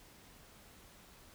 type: silence
effects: pink hiss -59 dBFS RMS until 1.34 s